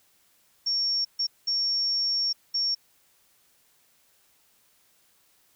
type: tone bursts at uneven times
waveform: sine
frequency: 5500 Hz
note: F8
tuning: 27 cents flat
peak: -23 dBFS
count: 4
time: 0.66-1.05 / 1.19-1.27 / 1.47-2.33 / 2.54-2.75 s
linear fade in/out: 10 ms
effects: white hiss -64 dBFS RMS until 5.55 s